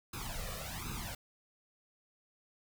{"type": "noise with flanger", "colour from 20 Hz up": "pink", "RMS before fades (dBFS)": -41, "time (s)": [0.13, 1.15], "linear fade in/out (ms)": 5, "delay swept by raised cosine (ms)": [0.78, 1.69], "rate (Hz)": 1.3, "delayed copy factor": 0.95, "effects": []}